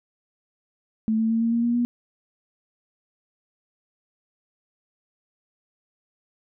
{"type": "tone with pitch steps", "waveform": "sine", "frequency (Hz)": [220, 223.3, 226.7, 230.1, 233.6, 237.2, 240.7], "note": ["A3", "A3", "A#3", "A#3", "A#3", "A#3", "B3"], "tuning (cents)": [0, 26, -48, -22, 4, 30, -44], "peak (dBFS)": -19, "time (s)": [1.08, 1.85], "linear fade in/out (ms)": 0, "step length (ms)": 110, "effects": []}